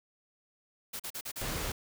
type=noise bursts; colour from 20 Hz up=white; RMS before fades=-39 dBFS; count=5; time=0.93-1.425 s; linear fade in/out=10 ms; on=67 ms; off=40 ms
type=noise; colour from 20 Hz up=pink; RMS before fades=-35 dBFS; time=1.41-1.72 s; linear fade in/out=5 ms
effects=none